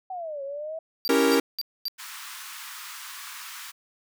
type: exponential two-way sweep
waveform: sine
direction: down then up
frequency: 767 to 543 to 654 Hz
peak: -31 dBFS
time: 0.1-0.79 s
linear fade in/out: 5 ms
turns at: 0.43 s
type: tone bursts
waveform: square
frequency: 4699 Hz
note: D8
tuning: in tune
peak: -27 dBFS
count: 4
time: 1.05-1.882 s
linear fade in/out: 0 ms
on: 28 ms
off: 240 ms
type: chord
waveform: 45% pulse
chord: C# diminished seventh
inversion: none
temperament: equal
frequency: 277.2 / 329.6 / 392 / 466.2 Hz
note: C#4 / E4 / G4 / Bb4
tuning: 0 / 0 / 0 / 0 cents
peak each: -23 / -27 / -26 / -22 dBFS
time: 1.09-1.4 s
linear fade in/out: 5 ms
type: high-pass noise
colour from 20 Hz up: pink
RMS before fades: -40 dBFS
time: 1.98-3.72 s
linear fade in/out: 20 ms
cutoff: 1000 Hz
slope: 48 dB/octave
effects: none